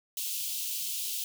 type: high-pass noise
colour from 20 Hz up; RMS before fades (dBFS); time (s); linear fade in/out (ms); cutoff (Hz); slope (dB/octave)
white; -34; 0.17-1.24; 2; 2700; 48
effects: none